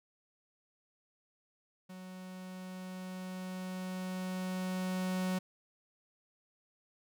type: tone with level ramp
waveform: 45% pulse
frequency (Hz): 185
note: F#3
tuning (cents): 0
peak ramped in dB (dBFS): -46 to -31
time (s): 1.89-5.39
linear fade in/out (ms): 10
effects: none